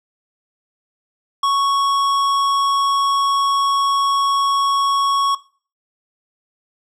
sine tone with tanh clipping, 1109 Hz, C#6, in tune, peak -16 dBFS, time 1.43-5.35 s, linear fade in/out 5 ms, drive 14 dB, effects noise-tail reverb RT60 0.4 s tail -18 dB re dry

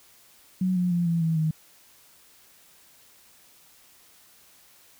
sine tone with pitch steps, 185 / 179.11 / 173.41 / 167.89 / 162.55 / 157.37 Hz, F#3 / F3 / F3 / E3 / E3 / D#3, 0 / +44 / -12 / +32 / -24 / +20 cents, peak -21 dBFS, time 0.61-1.51 s, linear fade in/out 5 ms, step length 150 ms, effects white hiss -56 dBFS RMS until 4.99 s

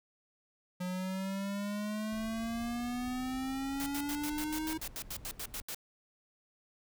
square exponential sweep, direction up, 180 to 318.9 Hz, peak -35 dBFS, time 0.8-4.78 s, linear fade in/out 10 ms
brown noise, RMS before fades -50 dBFS, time 2.12-5.62 s, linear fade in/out 5 ms
white noise bursts, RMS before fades -40 dBFS, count 14, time 3.8-5.746 s, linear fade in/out 0 ms, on 61 ms, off 84 ms
effects none

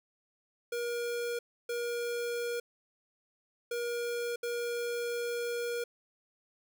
square tone bursts at uneven times, 475.8 Hz, A#4, 35 cents sharp, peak -33 dBFS, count 4, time 0.72-1.39 / 1.69-2.6 / 3.71-4.36 / 4.43-5.84 s, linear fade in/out 5 ms, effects none

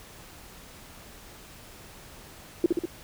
sine tone with echo, 342 Hz, F4, 36 cents flat, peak -16 dBFS, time 2.64-2.66 s, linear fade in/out 2 ms, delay 65 ms, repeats 3, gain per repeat -3 dB, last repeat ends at 2.855 s, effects pink hiss -48 dBFS RMS until 3.03 s

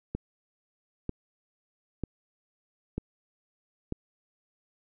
click train, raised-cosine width 3 ms, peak -18 dBFS, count 5, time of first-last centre 0.15-3.924 s, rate 1.06 Hz, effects none

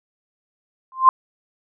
sine tone with exponential growth, 1046.5 Hz, C6, in tune, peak -3 dBFS, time 0.92-1.09 s, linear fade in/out 1 ms, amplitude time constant 35 ms, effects none

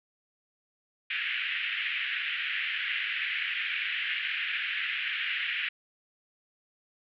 white band-pass noise, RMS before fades -32 dBFS, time 1.1-5.69 s, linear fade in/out 5 ms, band 1600 to 3000 Hz, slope 48 dB/octave, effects none

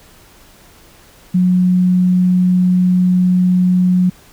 sine tone, 181.6 Hz, F#3, 32 cents flat, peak -9 dBFS, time 1.34-4.1 s, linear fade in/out 10 ms, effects pink hiss -45 dBFS RMS until 4.32 s

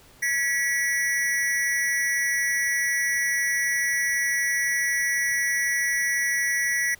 square tone with amplitude modulation, 1943 Hz, B6, 29 cents flat, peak -19 dBFS, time 0.22-6.95 s, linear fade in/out 10 ms, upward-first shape sine, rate 268 Hz, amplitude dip 80%, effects pink hiss -53 dBFS RMS until 6.99 s

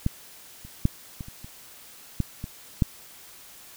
clicks, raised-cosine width 5 ms, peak -10 / -30 / -7 / -22 / -29 / -28 / -11 / -20 / -7 dBFS, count 9, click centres 0.064 / 0.65 / 0.854 / 1.208 / 1.284 / 1.445 / 2.203 / 2.441 / 2.822 s, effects white hiss -48 dBFS RMS until 3.76 s

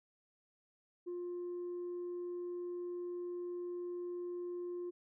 sine tone, 352.9 Hz, F4, 18 cents sharp, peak -37 dBFS, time 1.06-4.91 s, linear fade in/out 20 ms, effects tanh soft clip ceiling -37 dBFS

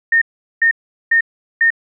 sine tone bursts, 1832 Hz, A#6, 31 cents flat, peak -9 dBFS, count 4, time 0.12-1.704 s, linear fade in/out 5 ms, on 96 ms, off 400 ms, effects none

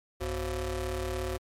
25% pulse ring-modulated tone, 155.56 Hz, D#3, in tune, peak -24 dBFS, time 0.2-1.38 s, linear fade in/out 20 ms, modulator 215 Hz, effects MP3 64 kbps

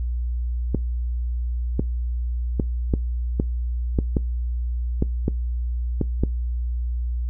clicks, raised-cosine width 3 ms, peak -7 dBFS, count 11, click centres 0.747 / 1.795 / 2.598 / 2.938 / 3.399 / 3.988 / 4.168 / 5.024 / 5.281 / 6.013 / 6.236 s, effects noise-tail reverb RT60 0.2 s tail -22 dB re dry + added 60 Hz sine -22 dBFS peak until 7.29 s

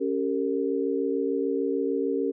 sine chord, G diminished, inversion second, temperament equal with one note detuned, 277.2 / 392 / 458.7 Hz, Db4 / G4 / Bb4, 0 / 0 / -28 cents, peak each -28 dBFS, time 0-2.32 s, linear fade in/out 20 ms, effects none

